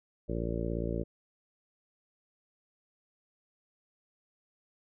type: harmonic tone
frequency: 57.2 Hz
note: A#1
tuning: 32 cents flat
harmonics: 1 / 2 / 3 / 4 / 5 / 6 / 7 / 8 / 9 / 10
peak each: -36 / -39 / -38 / -41 / -42 / -39 / -43 / -40 / -47 / -42 dBFS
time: 0.28-1.04 s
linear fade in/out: 20 ms
effects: none